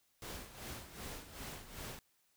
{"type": "noise with tremolo", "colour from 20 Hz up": "pink", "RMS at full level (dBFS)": -45, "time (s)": [0.22, 1.99], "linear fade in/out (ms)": 0, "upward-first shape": "sine", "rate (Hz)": 2.6, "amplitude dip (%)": 70, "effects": ["white hiss -75 dBFS RMS until 2.36 s"]}